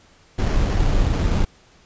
brown noise with sample-and-hold, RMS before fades -18 dBFS, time 0.38-1.45 s, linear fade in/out 10 ms, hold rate 3675 Hz, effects pink hiss -53 dBFS RMS until 1.85 s + resampled to 16000 Hz

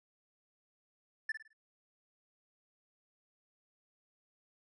triangle tone with echo, 1760 Hz, A6, in tune, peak -30 dBFS, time 1.29-1.32 s, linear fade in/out 5 ms, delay 53 ms, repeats 4, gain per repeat -9 dB, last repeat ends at 1.532 s, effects resampled to 22050 Hz

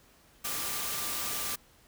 sine tone in noise, 1187 Hz, D6, 18 cents sharp, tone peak -45 dBFS, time 0.44-1.56 s, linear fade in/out 10 ms, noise white, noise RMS -34 dBFS, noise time 0.44-1.56 s, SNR -14 dB, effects pink hiss -61 dBFS RMS until 1.87 s

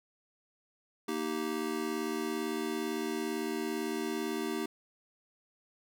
square chord, Eb major, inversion second, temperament just, 233.3 / 311.1 / 388.9 Hz, Bb3 / Eb4 / G4, +2 / 0 / -14 cents, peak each -39 / -37 / -37 dBFS, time 1.08-4.66 s, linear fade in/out 5 ms, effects none

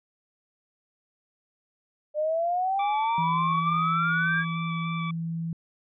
sine exponential sweep, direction up, 595 to 1655 Hz, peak -23 dBFS, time 2.14-4.45 s, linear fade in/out 50 ms
25% pulse tone with vibrato, 1158 Hz, D6, 25 cents flat, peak -28 dBFS, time 2.79-5.11 s, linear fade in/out 5 ms, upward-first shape square, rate 3.4 Hz, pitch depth 10 cents each way
sine tone, 165.4 Hz, E3, 6 cents sharp, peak -28 dBFS, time 3.18-5.53 s, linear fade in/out 2 ms
effects resampled to 11025 Hz

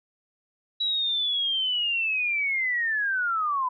sine linear sweep, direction down, 3914 to 987.8 Hz, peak -23 dBFS, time 0.8-3.69 s, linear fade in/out 10 ms, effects none

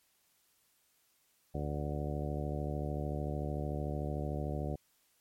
harmonic tone, 73.42 Hz, D2, in tune, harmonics 1 / 2 / 3 / 4 / 5 / 6 / 7 / 8 / 10, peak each -38 / -38 / -44 / -44 / -45 / -46 / -47 / -44 / -47 dBFS, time 1.54-4.76 s, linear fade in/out 10 ms, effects white hiss -72 dBFS RMS until 5.2 s + MP3 64 kbps

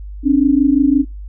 sine tone pair together, 267.9 / 293.7 Hz, C4 / D4, +41 / 0 cents, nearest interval major second, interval 159 cents, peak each -12 dBFS, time 0.23-1.05 s, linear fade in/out 50 ms, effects noise-tail reverb RT60 0.2 s tail -25 dB re dry + added 50 Hz sine -27 dBFS peak until 1.28 s

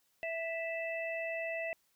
harmonic tone, 659 Hz, E5, 1 cent flat, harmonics 1 / 3 / 4, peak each -37 / -41 / -41 dBFS, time 0.23-1.73 s, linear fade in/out 0 ms, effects white hiss -74 dBFS RMS until 1.95 s

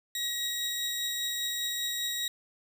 sawtooth tone pair together, 1907 / 3809 Hz, A#6 / A#7, +39 / +37 cents, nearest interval octave, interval 1198 cents, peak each -35 / -28 dBFS, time 0.15-2.28 s, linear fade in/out 2 ms, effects none

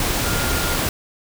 sine tone in noise, 1408 Hz, F6, 14 cents sharp, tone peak -28 dBFS, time 0.26-0.76 s, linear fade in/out 2 ms, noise pink, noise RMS -21 dBFS, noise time 0-0.89 s, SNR -10 dB, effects none

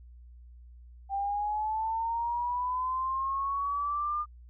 sine linear sweep, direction up, 784 to 1211 Hz, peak -28 dBFS, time 1.09-4.26 s, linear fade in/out 50 ms, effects added 60 Hz sine -48 dBFS peak until 4.49 s

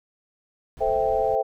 brown noise, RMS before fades -39 dBFS, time 0.77-1.35 s, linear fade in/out 0 ms
sine chord, A minor seventh, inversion none, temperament equal, 440 / 523.3 / 659.3 / 784 Hz, A4 / C5 / E5 / G5, 0 / 0 / 0 / 0 cents, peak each -26 / -25 / -25 / -25 dBFS, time 0.8-1.43 s, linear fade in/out 20 ms
effects none

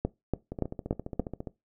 two click trains, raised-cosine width 2 ms, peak -22 / -13 dBFS, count 15 / 5, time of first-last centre 0.52-1.472 / 0.05-1.196 s, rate 14.7 / 3.49 Hz, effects noise-tail reverb RT60 0.2 s tail -20 dB re dry

